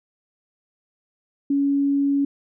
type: tone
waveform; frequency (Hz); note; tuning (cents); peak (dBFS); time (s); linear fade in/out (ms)
sine; 280.4; C#4; +20; -17; 1.5-2.25; 5
effects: none